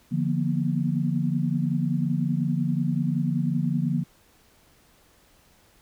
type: tone cluster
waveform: sine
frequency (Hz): 147.4 / 172.9 / 235.7 / 246.1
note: D3 / F3 / A#3 / B3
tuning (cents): +7 / -17 / +19 / -6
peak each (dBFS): -26 / -26 / -28 / -34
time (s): 0.11-4.04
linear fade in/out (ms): 20
effects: pink hiss -59 dBFS RMS until 5.81 s